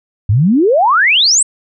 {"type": "exponential sweep", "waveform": "sine", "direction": "up", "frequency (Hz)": [92.6, 8550], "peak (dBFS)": -7, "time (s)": [0.29, 1.43], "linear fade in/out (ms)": 5, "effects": []}